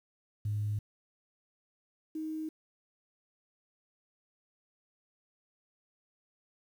sine tone pair in turn, 104.8 / 314 Hz, G#2 / D#4, +16 / +16 cents, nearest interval octave + perfect fifth, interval 1900 cents, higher second, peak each -29 / -34 dBFS, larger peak first, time 0.45-0.79 / 2.15-2.49 s, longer neither, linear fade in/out 5 ms, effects tanh soft clip ceiling -25 dBFS + 10-bit

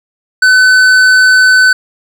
triangle tone with hard clipping, 1511 Hz, F#6, 36 cents sharp, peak -5 dBFS, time 0.42-1.73 s, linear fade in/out 5 ms, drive 13 dB, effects none

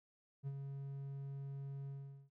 triangle tone with ADSR envelope, 138.3 Hz, C#3, 4 cents flat, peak -36 dBFS, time 0.43-2.3 s, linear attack 41 ms, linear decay 46 ms, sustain -5 dB, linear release 420 ms, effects none

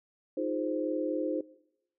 sine chord, F minor seventh, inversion third, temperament equal with one note detuned, 311.1 / 351.5 / 415.3 / 523.3 Hz, Eb4 / F4 / Ab4 / C5, 0 / +11 / 0 / 0 cents, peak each -33 / -36 / -38 / -33 dBFS, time 0.37-1.41 s, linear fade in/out 5 ms, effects noise-tail reverb RT60 0.8 s tail -20 dB re dry

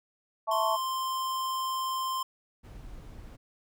sine chord, A major, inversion second, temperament equal, 659.3 / 880 / 1108.7 Hz, E5 / A5 / C#6, 0 / 0 / 0 cents, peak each -30 dBFS, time 0.47-0.77 s, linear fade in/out 20 ms
square tone, 1046.5 Hz, C6, in tune, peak -30 dBFS, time 0.51-2.23 s, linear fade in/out 5 ms
brown noise, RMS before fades -45 dBFS, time 2.63-3.37 s, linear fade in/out 20 ms
effects none

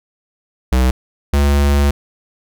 square tone pair in turn, 63.6 / 71.19 Hz, C2 / C#2, -48 / +47 cents, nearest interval major second, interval 195 cents, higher second, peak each -11 dBFS, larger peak neither, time 0.72-0.91 / 1.33-1.91 s, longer second, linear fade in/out 5 ms, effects none

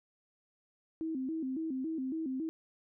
sine tone with vibrato, 290 Hz, D4, 22 cents flat, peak -33 dBFS, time 1.01-2.49 s, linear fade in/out 0 ms, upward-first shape square, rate 3.6 Hz, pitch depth 180 cents each way, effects none

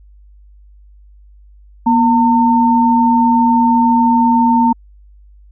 sine tone pair together, 240.2 / 907 Hz, B3 / A#5, -48 / -48 cents, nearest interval octave + major seventh, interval 2300 cents, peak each -11 dBFS, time 1.86-4.73 s, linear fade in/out 10 ms, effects added 50 Hz sine -40 dBFS peak until 5.51 s

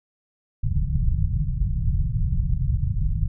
pink low-pass noise, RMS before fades -22 dBFS, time 0.63-3.28 s, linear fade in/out 10 ms, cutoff 160 Hz, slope 48 dB/octave, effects none

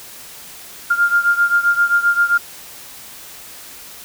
sine beating tone pair, 1400 / 1407.6 Hz, F6 / F6, +4 / +13 cents, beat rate 7.6 Hz, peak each -14 / -17 dBFS, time 0.9-2.38 s, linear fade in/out 10 ms, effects white hiss -37 dBFS RMS until 4.04 s

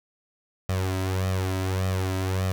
sawtooth tone with flanger, 94 Hz, F#2, 28 cents sharp, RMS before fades -26 dBFS, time 0.69-2.52 s, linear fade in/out 0 ms, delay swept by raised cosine 1.6 to 3.1 ms, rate 1.7 Hz, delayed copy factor +0.7, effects 9-bit

